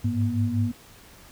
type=tone cluster; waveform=sine; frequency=100.7 / 106 / 239.5 Hz; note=G2 / G#2 / A#3; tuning=+47 / +36 / +47 cents; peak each=-26 dBFS; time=0.04-0.72 s; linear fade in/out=10 ms; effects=pink hiss -50 dBFS RMS until 1.31 s